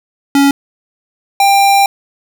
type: tone pair in turn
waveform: square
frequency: 279.3 / 793.2 Hz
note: C#4 / G5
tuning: +13 / +20 cents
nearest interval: octave + tritone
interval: 1807 cents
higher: second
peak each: -7 dBFS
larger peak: neither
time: 0.35-0.51 / 1.4-1.86 s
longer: second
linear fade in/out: 2 ms
effects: none